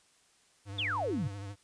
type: tone with vibrato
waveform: square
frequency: 100 Hz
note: G2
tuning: 35 cents sharp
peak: -40 dBFS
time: 0.65-1.56 s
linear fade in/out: 50 ms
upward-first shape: sine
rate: 13 Hz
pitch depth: 46 cents each way
type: exponential sweep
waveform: sine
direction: down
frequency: 3700 to 114.9 Hz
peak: -30 dBFS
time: 0.78-1.28 s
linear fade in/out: 10 ms
effects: white hiss -66 dBFS RMS until 1.63 s + resampled to 22050 Hz